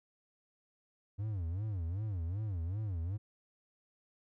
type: tone with vibrato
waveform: triangle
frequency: 94.6 Hz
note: F#2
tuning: 39 cents sharp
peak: -32 dBFS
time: 1.18-3.18 s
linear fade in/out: 20 ms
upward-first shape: sine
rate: 2.6 Hz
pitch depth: 260 cents each way
effects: none